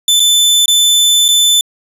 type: tone with dropouts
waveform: sawtooth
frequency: 3520 Hz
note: A7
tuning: in tune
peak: -4 dBFS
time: 0.08-1.61 s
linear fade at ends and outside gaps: 2 ms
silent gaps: 0.197-0.201 / 0.658-0.68 / 1.282-1.287 s
effects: resampled to 32000 Hz + 7-bit